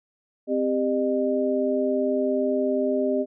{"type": "tone cluster", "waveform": "sine", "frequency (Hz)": [260, 398.2, 608], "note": ["C4", "G4", "D#5"], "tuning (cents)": [-11, 27, -40], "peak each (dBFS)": -25, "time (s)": [0.47, 3.26], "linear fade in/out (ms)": 50, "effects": []}